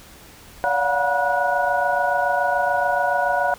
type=tone cluster; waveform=sine; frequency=572 / 708 / 735 / 962 / 1466 Hz; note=D5 / F5 / F#5 / B5 / F#6; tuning=-46 / +23 / -12 / -46 / -16 cents; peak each=-24 dBFS; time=0.64-3.54 s; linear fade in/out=0 ms; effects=pink hiss -45 dBFS RMS until 3.58 s